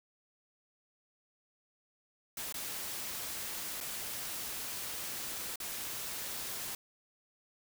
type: noise with dropouts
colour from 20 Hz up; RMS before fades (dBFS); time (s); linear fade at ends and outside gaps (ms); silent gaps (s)
white; -40; 2.37-6.75; 2; 2.525-2.542 / 3.804-3.809 / 5.558-5.601
effects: none